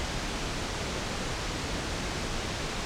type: low-pass noise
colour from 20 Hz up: pink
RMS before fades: -33 dBFS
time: 0-2.85 s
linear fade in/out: 0 ms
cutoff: 7100 Hz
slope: 24 dB/octave
effects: none